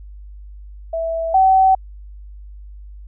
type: tone pair in turn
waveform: sine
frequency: 657 / 762.2 Hz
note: E5 / G5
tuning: -6 / -49 cents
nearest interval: minor third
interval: 257 cents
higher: second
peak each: -19 / -9 dBFS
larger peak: second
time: 0.93-1.34 / 1.34-1.75 s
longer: neither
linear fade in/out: 5 ms
effects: added 50 Hz sine -34 dBFS peak until 3.07 s